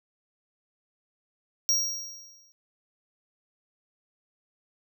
square tone with exponential decay, 5640 Hz, F8, 16 cents sharp, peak -20 dBFS, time 1.69-2.52 s, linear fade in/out 0 ms, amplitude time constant 180 ms, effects none

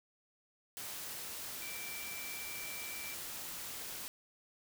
sine tone in noise, 2337 Hz, D7, 9 cents flat, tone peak -46 dBFS, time 1.62-3.14 s, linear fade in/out 0 ms, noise white, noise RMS -44 dBFS, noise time 0.77-4.08 s, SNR -5 dB, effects none

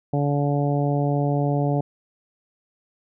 harmonic tone, 143.4 Hz, D3, 41 cents flat, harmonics 1 / 2 / 3 / 4 / 5 / 6, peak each -21 / -26 / -29 / -29 / -29 / -37 dBFS, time 0.13-1.81 s, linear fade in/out 5 ms, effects none

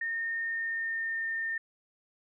sine tone with pitch glide, 1830 to 1814.2 Hz, A#6 to A#6, -32 to -47 cents, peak -30 dBFS, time 0.01-1.58 s, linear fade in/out 5 ms, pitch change -15 cents, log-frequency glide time 0.42-1.27 s, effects none

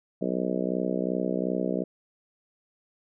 harmonic tone, 62.7 Hz, B1, 27 cents sharp, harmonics 3 / 4 / 5 / 6 / 7 / 8 / 9 / 10, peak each -31 / -32 / -33 / -34 / -34 / -35 / -36 / -36 dBFS, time 0.21-1.84 s, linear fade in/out 10 ms, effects none

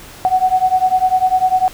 sine beating tone pair, 740 / 750 Hz, F#5 / F#5, 0 / +23 cents, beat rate 10 Hz, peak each -14 dBFS, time 0.25-1.68 s, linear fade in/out 0 ms, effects pink hiss -37 dBFS RMS until 1.73 s

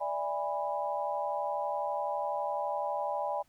sine chord, E dominant seventh, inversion third, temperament equal with one note detuned, 587.3 / 659.3 / 818.7 / 987.8 Hz, D5 / E5 / G#5 / B5, 0 / 0 / -25 / 0 cents, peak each -35 / -39 / -34 / -37 dBFS, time 0-3.43 s, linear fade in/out 20 ms, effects pink hiss -69 dBFS RMS until 3.48 s

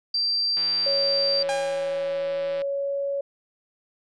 sine tone, 4699 Hz, D8, in tune, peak -21 dBFS, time 0.14-1.43 s, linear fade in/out 5 ms
click train, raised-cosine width 0.3 ms, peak -24 dBFS, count 341, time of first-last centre 0.57-2.618 s, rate 166 Hz
sine tone with pitch glide, 554.4 to 558.9 Hz, C#5 to C#5, 0 to +14 cents, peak -24 dBFS, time 0.86-3.21 s, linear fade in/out 5 ms, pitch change +14 cents, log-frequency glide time 2.12-2.93 s
sawtooth tone with exponential decay, 809 Hz, G#5, 46 cents flat, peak -21 dBFS, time 1.49-2.37 s, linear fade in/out 0 ms, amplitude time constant 190 ms
effects resampled to 22050 Hz

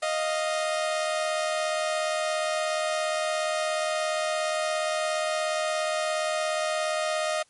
sawtooth tone pair together, 621.4 / 698.5 Hz, D#5 / F5, -2 / 0 cents, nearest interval major second, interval 202 cents, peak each -22 / -28 dBFS, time 0.02-7.43 s, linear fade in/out 10 ms, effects white hiss -63 dBFS RMS until 7.49 s + MP3 48 kbps

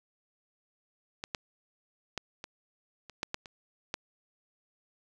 clicks, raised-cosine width 0.2 ms, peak -19 / -15 / -16 / -23 / -29 / -14 / -15 / -28 / -15 dBFS, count 9, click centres 1.239 / 1.348 / 2.177 / 2.441 / 3.097 / 3.231 / 3.344 / 3.458 / 3.941 s, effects none

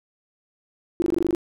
sine tone bursts, 340 Hz, F4, 46 cents flat, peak -17 dBFS, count 9, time 1-1.349 s, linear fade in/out 0 ms, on 21 ms, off 20 ms, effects none

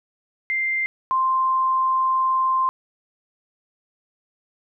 sine tone pair in turn, 2093 / 1046.5 Hz, C7 / C6, 0 / 0 cents, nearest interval octave, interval 1200 cents, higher first, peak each -20 / -17 dBFS, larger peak second, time 0.5-0.86 / 1.11-2.69 s, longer second, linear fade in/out 0 ms, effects none

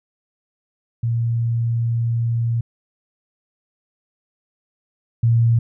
sine tone pair in turn, 116.54 / 116.14 Hz, A#2 / A#2, 0 / -6 cents, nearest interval unison, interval 6 cents, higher first, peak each -17 / -12 dBFS, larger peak second, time 1.03-2.61 / 5.23-5.59 s, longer first, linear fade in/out 5 ms, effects none

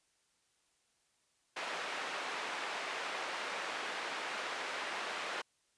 white band-pass noise, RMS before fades -40 dBFS, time 1.56-5.42 s, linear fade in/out 10 ms, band 450 to 2200 Hz, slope 12 dB/octave, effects white hiss -75 dBFS RMS until 5.77 s + resampled to 22050 Hz

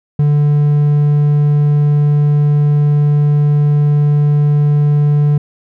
triangle tone, 146.83 Hz, D3, in tune, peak -6 dBFS, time 0.19-5.38 s, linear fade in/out 5 ms, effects none

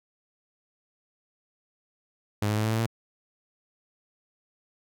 sawtooth tone with pitch steps, 104 / 106 / 108.04 / 110.12 / 112.24 / 114.4 Hz, G#2 / G#2 / A2 / A2 / A2 / A#2, +3 / +36 / -31 / +2 / +35 / -32 cents, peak -20 dBFS, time 2.42-2.864 s, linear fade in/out 5 ms, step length 74 ms, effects none

